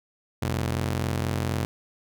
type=ring-modulated tone; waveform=sawtooth; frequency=110.3 Hz; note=A2; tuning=5 cents sharp; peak=-18 dBFS; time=0.42-1.65 s; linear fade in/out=0 ms; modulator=22.1 Hz; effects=none